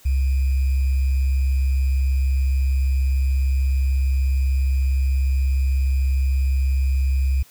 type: tone with sample-and-hold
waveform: sine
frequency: 66.7 Hz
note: C2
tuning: 34 cents sharp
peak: -16 dBFS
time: 0.05-7.43 s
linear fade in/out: 10 ms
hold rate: 2450 Hz
effects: white hiss -51 dBFS RMS until 7.5 s